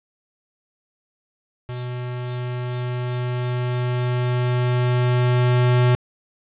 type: tone with level ramp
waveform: square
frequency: 123.8 Hz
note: B2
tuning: 5 cents sharp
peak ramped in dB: -28 to -14 dBFS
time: 1.69-5.95 s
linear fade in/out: 0 ms
effects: resampled to 8000 Hz + 8-bit